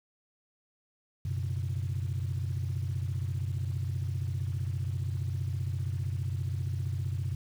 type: chord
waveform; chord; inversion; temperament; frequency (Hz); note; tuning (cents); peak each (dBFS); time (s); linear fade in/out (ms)
sine; F# suspended fourth; none; equal; 92.5 / 123.47 / 138.59; F#2 / B2 / C#3; 0 / 0 / 0; -31 / -33 / -37; 1.25-7.35; 5
effects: tanh soft clip ceiling -24 dBFS + 9-bit